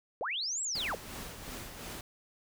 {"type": "linear two-way sweep", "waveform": "sine", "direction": "up then down", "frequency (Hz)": [384.9, 7900, 384.9], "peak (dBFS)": -32, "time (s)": [0.21, 0.95], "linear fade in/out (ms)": 0, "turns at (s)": 0.62}
{"type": "noise with tremolo", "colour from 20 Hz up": "pink", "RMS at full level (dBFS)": -42, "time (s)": [0.75, 2.01], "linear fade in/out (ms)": 2, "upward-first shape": "sine", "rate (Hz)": 2.8, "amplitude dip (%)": 45}
{"effects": []}